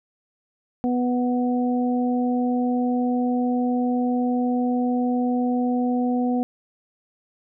harmonic tone, 246.9 Hz, B3, in tune, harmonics 1 / 2 / 3, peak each -20 / -29 / -29 dBFS, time 0.84-6.43 s, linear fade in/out 0 ms, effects none

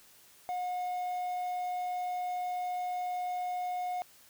triangle tone with quantisation, 723 Hz, F#5, 40 cents flat, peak -30 dBFS, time 0.49-4.02 s, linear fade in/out 0 ms, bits 9, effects white hiss -59 dBFS RMS until 4.29 s

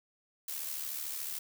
blue noise with amplitude modulation, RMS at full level -36 dBFS, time 0.48-1.39 s, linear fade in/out 5 ms, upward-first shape sine, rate 73.6 Hz, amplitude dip 55%, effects none

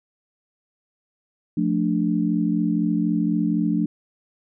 sine chord, D minor, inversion first, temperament just, 176.2 / 220.2 / 293.7 Hz, F3 / A3 / D4, +16 / +2 / 0 cents, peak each -23 dBFS, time 1.57-3.86 s, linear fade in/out 5 ms, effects none

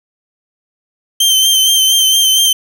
sawtooth tone with vibrato, 3123 Hz, G7, 7 cents flat, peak -5 dBFS, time 1.2-2.53 s, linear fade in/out 5 ms, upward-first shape sine, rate 4.3 Hz, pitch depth 31 cents each way, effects none

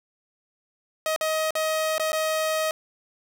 sawtooth tone with dropouts, 630 Hz, D#5, 21 cents sharp, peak -19 dBFS, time 1.06-2.71 s, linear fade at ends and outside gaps 1 ms, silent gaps 1.162-1.21 / 1.507-1.553 / 1.981-1.997 / 2.12-2.13 s, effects 9-bit

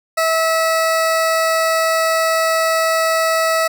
20% pulse tone, 649 Hz, E5, 27 cents flat, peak -9 dBFS, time 0.17-3.68 s, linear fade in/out 10 ms, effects none

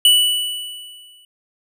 square tone with exponential decay, 2960 Hz, F#7, in tune, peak -8 dBFS, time 0.05-1.25 s, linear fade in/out 2 ms, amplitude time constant 260 ms, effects none

